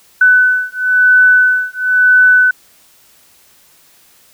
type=beating tone pair; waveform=sine; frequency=1500 / 1500.99 Hz; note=F#6 / F#6; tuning=+23 / +24 cents; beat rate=0.99 Hz; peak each=-10 dBFS; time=0.21-2.51 s; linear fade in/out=5 ms; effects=white hiss -48 dBFS RMS until 4.33 s